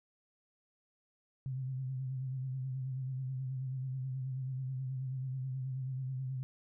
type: tone with vibrato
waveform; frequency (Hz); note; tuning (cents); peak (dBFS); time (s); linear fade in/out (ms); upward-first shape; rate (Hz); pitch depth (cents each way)
sine; 130.81; C3; 0; -35; 1.46-6.43; 0; sine; 9.3; 47
effects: none

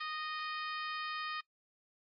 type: harmonic tone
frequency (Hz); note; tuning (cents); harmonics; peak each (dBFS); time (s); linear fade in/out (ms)
619; D#5; -9; 2 / 3 / 4 / 5 / 6 / 7 / 8; -40 / -44 / -46 / -48 / -50 / -51 / -52; 0-1.41; 10
effects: noise-tail reverb RT60 0.1 s tail -21 dB re dry + Opus 24 kbps

